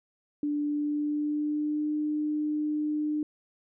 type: tone with pitch glide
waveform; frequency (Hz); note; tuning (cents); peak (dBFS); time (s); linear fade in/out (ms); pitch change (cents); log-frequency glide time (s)
sine; 293.7 to 301.4; D4 to D4; 0 to +45; -26; 0.43-3.23; 2; +45; 0.64-1.91
effects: none

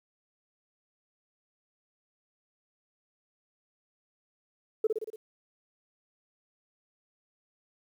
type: tone with echo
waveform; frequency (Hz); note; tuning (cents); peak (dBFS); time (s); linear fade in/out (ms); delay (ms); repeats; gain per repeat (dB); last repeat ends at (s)
sine; 436.2; A4; -15; -20; 4.84-4.87; 5; 58; 5; -4; 5.16
effects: tanh soft clip ceiling -17 dBFS + 10-bit

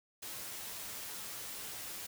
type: noise with comb filter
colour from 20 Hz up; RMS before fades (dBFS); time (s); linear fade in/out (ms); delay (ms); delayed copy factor
white; -44; 0.22-2.07; 10; 9.3; +0.55
effects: none

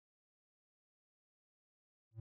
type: tone with exponential growth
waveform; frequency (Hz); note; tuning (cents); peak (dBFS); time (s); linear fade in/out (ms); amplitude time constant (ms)
triangle; 111.7; A2; +27; -39; 2.11-2.2; 5; 18
effects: none

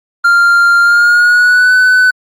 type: tone with pitch glide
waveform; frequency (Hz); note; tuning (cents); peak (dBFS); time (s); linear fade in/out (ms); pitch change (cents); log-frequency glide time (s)
triangle; 1394 to 1502.7; F6 to F#6; -4 to +26; -3; 0.24-2.11; 10; +130; 0.82-1.75
effects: Opus 48 kbps

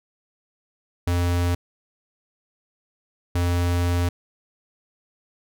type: tone pair in turn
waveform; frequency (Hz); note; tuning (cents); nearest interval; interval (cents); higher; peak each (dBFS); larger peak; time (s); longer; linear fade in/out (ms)
square; 87.6 / 87.6; F2 / F2; +6 / +6; unison; 0; neither; -20; neither; 1.07-1.55 / 3.35-4.09; second; 5
effects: none

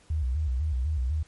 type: tone with vibrato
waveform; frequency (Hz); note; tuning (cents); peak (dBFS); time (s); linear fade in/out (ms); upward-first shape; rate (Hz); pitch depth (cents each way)
sine; 70; C#2; +18; -24; 0.1-1.23; 5; square; 4; 180
effects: pink hiss -59 dBFS RMS until 1.27 s + MP3 48 kbps

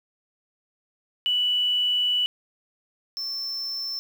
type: tone pair in turn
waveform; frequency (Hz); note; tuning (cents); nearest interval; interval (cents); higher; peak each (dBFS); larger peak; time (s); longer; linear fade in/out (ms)
sine / triangle; 2960 / 5337; F#7 / E8; 0 / +21; minor seventh; 1021; second; -20 / -27; first; 1.26-2.26 / 3.17-3.99; first; 0
effects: 8-bit

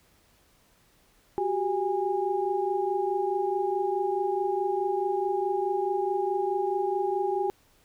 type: tone cluster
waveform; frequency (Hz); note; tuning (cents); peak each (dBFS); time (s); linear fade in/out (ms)
sine; 369.5 / 394.2 / 818; F#4 / G4 / G#5; -2 / +10 / -26; -29; 1.38-7.5; 0
effects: pink hiss -63 dBFS RMS until 7.84 s

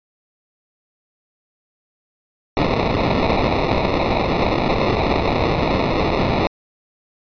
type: noise with sample-and-hold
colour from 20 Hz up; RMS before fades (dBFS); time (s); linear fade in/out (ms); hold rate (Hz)
violet; -18; 2.57-6.47; 0; 1575
effects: resampled to 11025 Hz

